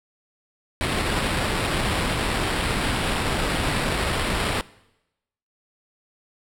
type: noise with sample-and-hold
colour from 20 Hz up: pink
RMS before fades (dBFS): -24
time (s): 0.81-4.61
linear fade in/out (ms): 0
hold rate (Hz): 6300
effects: noise-tail reverb RT60 0.9 s tail -21 dB re dry + low-pass 12000 Hz 12 dB/octave